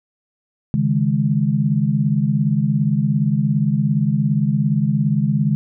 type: chord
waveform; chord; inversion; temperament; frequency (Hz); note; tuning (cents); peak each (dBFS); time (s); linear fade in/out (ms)
sine; C# suspended second; none; just; 138.59 / 155.92 / 207.9; C#3 / D#3 / G#3; 0 / +4 / +2; -19; 0.74-5.55; 0
effects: none